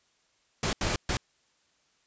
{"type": "noise bursts at uneven times", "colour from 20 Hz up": "pink", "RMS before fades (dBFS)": -28, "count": 3, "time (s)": [[0.63, 0.73], [0.81, 0.96], [1.09, 1.17]], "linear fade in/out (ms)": 2, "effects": ["white hiss -69 dBFS RMS until 2.06 s", "resampled to 16000 Hz"]}